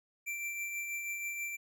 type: tone with tremolo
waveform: square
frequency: 2349 Hz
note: D7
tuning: in tune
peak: -35 dBFS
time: 0.26-1.57 s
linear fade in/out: 20 ms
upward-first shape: triangle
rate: 6.2 Hz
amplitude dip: 40%
effects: none